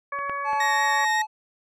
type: harmonic tone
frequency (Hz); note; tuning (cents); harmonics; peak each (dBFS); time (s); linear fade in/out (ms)
563; C#5; +27; 1 / 2 / 3 / 4; -37 / -28 / -34 / -38; 0.12-1.05; 5
type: clicks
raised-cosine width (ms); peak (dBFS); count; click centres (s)
0.5; -26 / -18 / -22; 3; 0.189 / 0.296 / 0.532
type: tone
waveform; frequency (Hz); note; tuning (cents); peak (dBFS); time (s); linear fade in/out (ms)
triangle; 863; A5; -34; -21; 0.44-1.27; 50
type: tone with vibrato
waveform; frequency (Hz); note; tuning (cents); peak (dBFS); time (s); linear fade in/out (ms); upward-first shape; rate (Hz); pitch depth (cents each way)
40% pulse; 1864.7; A#6; 0; -22; 0.6-1.22; 5; triangle; 5.3; 15
effects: low-pass 9000 Hz 12 dB/octave